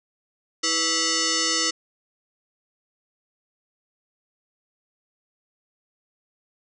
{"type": "tone with frequency modulation", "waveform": "sine", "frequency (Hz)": 493.9, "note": "B4", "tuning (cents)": 0, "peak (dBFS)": -20, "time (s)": [0.63, 1.71], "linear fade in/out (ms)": 10, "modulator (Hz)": 819, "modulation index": 8, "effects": []}